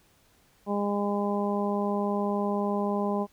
harmonic tone, 203.5 Hz, G#3, 35 cents flat, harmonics 1 / 2 / 3 / 4 / 5, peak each -28 / -31 / -33 / -34 / -35 dBFS, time 0.66-3.27 s, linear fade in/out 50 ms, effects pink hiss -63 dBFS RMS until 3.32 s

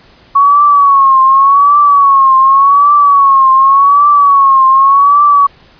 sine tone with vibrato, 1111 Hz, C#6, 4 cents sharp, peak -3 dBFS, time 0.35-5.47 s, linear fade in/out 10 ms, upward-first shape triangle, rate 0.87 Hz, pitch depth 94 cents each way, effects pink hiss -43 dBFS RMS until 5.79 s + resampled to 11025 Hz

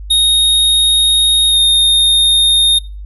square tone with pitch glide, 3729 to 3684 Hz, A#7 to A#7, 0 to -21 cents, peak -8 dBFS, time 0.1-2.79 s, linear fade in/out 10 ms, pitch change -21 cents, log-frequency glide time 1.49-1.57 s, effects noise-tail reverb RT60 0.3 s tail -21 dB re dry + added 50 Hz sine -25 dBFS peak until 3.05 s

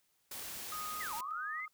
white noise, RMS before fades -44 dBFS, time 0.31-1.21 s, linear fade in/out 5 ms
sine tone with tremolo, 1244 Hz, D#6, 1 cent flat, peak -40 dBFS, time 0.72-1.68 s, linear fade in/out 2 ms, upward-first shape square, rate 1.7 Hz, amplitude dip 45%
sine linear two-way sweep, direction down then up, 2143 to 830 to 2143 Hz, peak -39 dBFS, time 1-1.66 s, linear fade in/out 10 ms, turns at 1.14 s
effects white hiss -75 dBFS RMS until 1.73 s

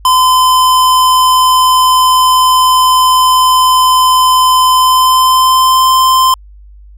square tone with pitch glide, 1023 to 1037.9 Hz, C6 to C6, -39 to -14 cents, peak -6 dBFS, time 0.05-6.34 s, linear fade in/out 2 ms, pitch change +25 cents, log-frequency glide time 4.73-5.89 s, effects added 50 Hz sine -33 dBFS peak until 6.97 s

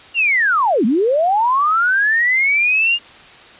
sine linear two-way sweep, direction down then up, 2851 to 200 to 2851 Hz, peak -12 dBFS, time 0.14-2.99 s, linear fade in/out 50 ms, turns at 0.85 s, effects white hiss -41 dBFS RMS until 3.59 s + resampled to 8000 Hz

